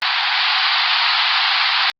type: band-pass noise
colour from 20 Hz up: white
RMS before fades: -17 dBFS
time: 0.02-1.9 s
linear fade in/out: 0 ms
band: 730 to 4700 Hz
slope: 96 dB/octave
effects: Opus 24 kbps